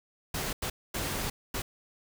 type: noise bursts at uneven times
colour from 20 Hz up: pink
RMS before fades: -33 dBFS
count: 4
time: 0.34-0.53 / 0.62-0.7 / 0.94-1.3 / 1.54-1.62 s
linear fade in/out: 5 ms
effects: none